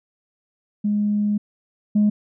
sine tone pair in turn, 207.7 / 209.1 Hz, G#3 / G#3, 0 / +12 cents, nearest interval unison, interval 12 cents, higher second, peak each -17 / -12 dBFS, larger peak second, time 0.84-1.38 / 1.95-2.1 s, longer first, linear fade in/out 10 ms, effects tanh soft clip ceiling -11 dBFS

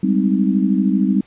sine chord, Ab major seventh, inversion third, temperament just, 194.67 / 207.7 / 259.6 / 311.5 Hz, G3 / Ab3 / C4 / Eb4, -12 / 0 / -13 / +2 cents, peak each -16 / -21 / -19 / -22 dBFS, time 0.03-1.21 s, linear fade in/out 5 ms, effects pink hiss -53 dBFS RMS until 1.26 s + resampled to 8000 Hz

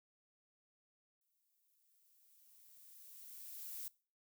violet noise with exponential growth, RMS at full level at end -45 dBFS, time 1.21-3.88 s, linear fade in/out 2 ms, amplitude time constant 580 ms, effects noise-tail reverb RT60 0.4 s tail -22 dB re dry

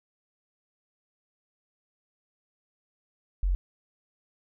sine tone, 45.72 Hz, F#1, 20 cents flat, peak -22 dBFS, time 3.43-3.55 s, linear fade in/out 0 ms, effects none

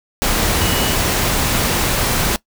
sine tone in noise, 2934 Hz, F#7, 15 cents flat, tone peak -26 dBFS, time 0.61-0.95 s, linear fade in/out 0 ms, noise pink, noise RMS -17 dBFS, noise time 0.22-2.36 s, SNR -12 dB, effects noise-tail reverb RT60 0.1 s tail -20 dB re dry

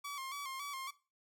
sawtooth tone with vibrato, 1102 Hz, C#6, 11 cents flat, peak -37 dBFS, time 0.04-0.91 s, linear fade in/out 10 ms, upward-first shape square, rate 3.6 Hz, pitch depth 62 cents each way, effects noise-tail reverb RT60 0.3 s tail -18 dB re dry

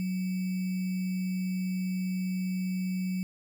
sine tone with sample-and-hold, 185 Hz, F#3, in tune, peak -28 dBFS, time 0-3.23 s, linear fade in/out 0 ms, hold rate 2450 Hz, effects none

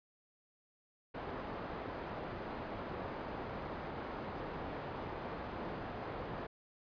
white low-pass noise, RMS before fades -43 dBFS, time 1.14-6.47 s, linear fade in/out 10 ms, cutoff 860 Hz, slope 12 dB/octave, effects resampled to 11025 Hz

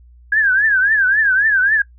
sine tone with vibrato, 1630 Hz, G#6, 33 cents flat, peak -11 dBFS, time 0.32-1.82 s, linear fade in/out 5 ms, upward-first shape triangle, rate 3.7 Hz, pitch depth 180 cents each way, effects noise-tail reverb RT60 0.1 s tail -18 dB re dry + added 60 Hz sine -42 dBFS peak until 1.98 s

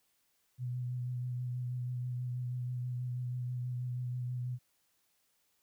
sine tone with vibrato, 124.2 Hz, B2, 10 cents sharp, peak -34 dBFS, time 0.58-4.59 s, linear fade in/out 50 ms, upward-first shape sine, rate 6.2 Hz, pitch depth 20 cents each way, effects white hiss -75 dBFS RMS until 5.62 s

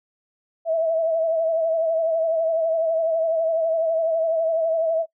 sine tone with vibrato, 652 Hz, E5, 19 cents flat, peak -18 dBFS, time 0.65-5.06 s, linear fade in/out 50 ms, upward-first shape sine, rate 12 Hz, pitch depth 42 cents each way, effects noise-tail reverb RT60 0.1 s tail -19 dB re dry

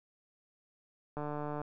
click train, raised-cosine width 1 ms, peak -25 dBFS, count 67, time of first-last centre 1.17-1.616 s, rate 148 Hz, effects none

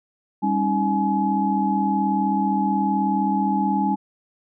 sine tone cluster, 198.7 / 274.5 / 313.4 / 846 Hz, G3 / C#4 / D#4 / G#5, +24 / -17 / +13 / +32 cents, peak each -22 / -26 / -28 / -22 dBFS, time 0.42-3.96 s, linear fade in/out 20 ms, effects none

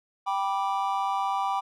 triangle chord, G major, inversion none, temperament just, 784 / 980 / 1176 Hz, G5 / B5 / D6, 0 / -14 / +2 cents, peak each -26 / -28 / -29 dBFS, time 0.26-1.61 s, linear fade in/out 20 ms, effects none

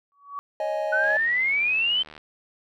sine tone with exponential growth, 1132 Hz, C#6, 36 cents sharp, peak -27 dBFS, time 0.12-0.39 s, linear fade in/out 0 ms, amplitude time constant 58 ms
triangle chord, C# suspended second, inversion none, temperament just, 554.4 / 623.7 / 831.5 Hz, C#5 / D#5 / G#5, 0 / +4 / +2 cents, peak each -30 / -24 / -29 dBFS, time 0.6-1.17 s, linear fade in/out 2 ms
sine exponential sweep, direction up, 1480 to 3109 Hz, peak -20 dBFS, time 0.92-2.03 s, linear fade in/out 10 ms
click train, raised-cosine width 0.3 ms, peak -27 dBFS, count 88, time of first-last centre 1.04-2.179 s, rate 76.4 Hz
effects none

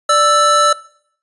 square tone pair together, 587.3 / 1320.4 Hz, D5 / E6, 0 / +2 cents, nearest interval octave + major second, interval 1402 cents, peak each -16 / -11 dBFS, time 0.09-0.73 s, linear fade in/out 5 ms, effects noise-tail reverb RT60 0.6 s tail -20 dB re dry + resampled to 24000 Hz

